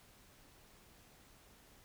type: silence
effects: pink hiss -63 dBFS RMS until 1.84 s